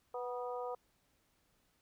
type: harmonic tone with a mistuned harmonic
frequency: 246.9 Hz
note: B3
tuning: in tune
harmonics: 2 / 3 / 4 / 5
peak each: -40 / -44 / -46 / -48 dBFS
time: 0.14-0.75 s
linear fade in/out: 5 ms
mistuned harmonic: 4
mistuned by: -30 cents
effects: pink hiss -75 dBFS RMS until 1.81 s